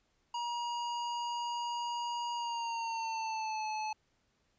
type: tone with pitch glide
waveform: square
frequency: 952 to 863 Hz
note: A#5 to A5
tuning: +36 to -34 cents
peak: -35 dBFS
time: 0.34-3.93 s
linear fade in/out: 5 ms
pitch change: -170 cents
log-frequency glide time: 2.34-3.66 s
effects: pink hiss -75 dBFS RMS until 4.58 s + resampled to 16000 Hz